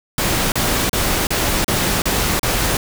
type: noise bursts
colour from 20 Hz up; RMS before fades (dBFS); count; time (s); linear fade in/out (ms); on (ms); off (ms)
pink; -18; 7; 0.18-2.77; 2; 340; 35
effects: none